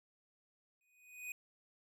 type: tone with exponential growth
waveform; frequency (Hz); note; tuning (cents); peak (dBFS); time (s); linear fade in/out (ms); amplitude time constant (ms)
square; 2489; D#7; 0; -40; 0.81-1.32; 2; 110
effects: none